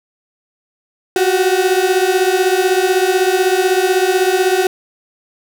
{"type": "beating tone pair", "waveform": "35% pulse", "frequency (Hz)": [364.4, 380.4], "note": ["F#4", "F#4"], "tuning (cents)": [-26, 48], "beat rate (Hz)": 16, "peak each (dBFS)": -13, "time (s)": [1.16, 4.67], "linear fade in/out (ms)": 2, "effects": []}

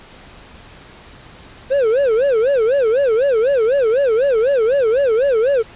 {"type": "tone with vibrato", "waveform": "triangle", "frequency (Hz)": 497.1, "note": "B4", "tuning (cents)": 11, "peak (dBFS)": -10, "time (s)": [1.7, 5.63], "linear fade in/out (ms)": 20, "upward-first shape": "sine", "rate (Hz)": 4, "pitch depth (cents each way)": 240, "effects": ["pink hiss -41 dBFS RMS until 5.75 s", "resampled to 8000 Hz"]}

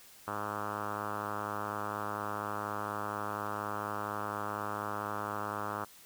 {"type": "tone with low-pass filter", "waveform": "5% pulse", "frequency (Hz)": 104.2, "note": "G#2", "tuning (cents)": 6, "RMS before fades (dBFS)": -37, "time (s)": [0.27, 5.85], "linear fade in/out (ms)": 10, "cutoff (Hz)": 1300, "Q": 3.4, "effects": ["white hiss -56 dBFS RMS until 6.05 s"]}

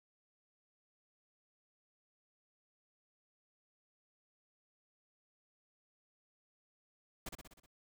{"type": "noise with echo", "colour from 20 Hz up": "pink", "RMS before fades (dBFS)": -43, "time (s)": [7.26, 7.29], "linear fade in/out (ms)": 5, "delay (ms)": 62, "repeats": 6, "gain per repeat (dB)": -4, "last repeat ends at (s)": 7.662, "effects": []}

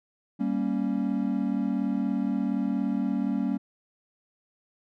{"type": "chord", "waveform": "triangle", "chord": "G diminished", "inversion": "none", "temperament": "equal", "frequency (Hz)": [196, 233.1, 277.2], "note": ["G3", "Bb3", "Db4"], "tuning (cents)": [0, 0, 0], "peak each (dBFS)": -27, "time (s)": [0.39, 3.58], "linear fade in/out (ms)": 20, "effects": []}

